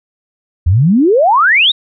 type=exponential sweep; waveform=sine; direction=up; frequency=77.78 to 3876 Hz; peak=-6 dBFS; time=0.66-1.72 s; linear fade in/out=10 ms; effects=none